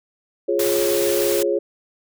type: chord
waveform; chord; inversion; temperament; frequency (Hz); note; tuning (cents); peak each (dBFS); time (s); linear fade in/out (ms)
sine; Db major; first; equal with one note detuned; 349.2 / 415.3 / 547.4; F4 / Ab4 / Db5; 0 / 0 / -22; -22 / -21 / -22; 0.48-1.59; 10
type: noise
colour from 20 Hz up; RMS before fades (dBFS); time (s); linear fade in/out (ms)
white; -26; 0.59-1.43; 5
effects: none